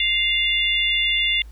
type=harmonic tone; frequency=698.5 Hz; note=F5; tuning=in tune; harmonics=3 / 4 / 5; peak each=-22 / -22 / -22 dBFS; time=0-1.42 s; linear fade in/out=2 ms; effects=added 54 Hz sine -37 dBFS peak until 1.51 s + pink hiss -57 dBFS RMS until 1.51 s